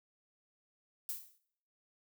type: noise with exponential decay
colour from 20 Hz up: violet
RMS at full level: -36 dBFS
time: 1.09-1.38 s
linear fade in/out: 1 ms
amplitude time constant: 63 ms
effects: noise-tail reverb RT60 0.6 s tail -17 dB re dry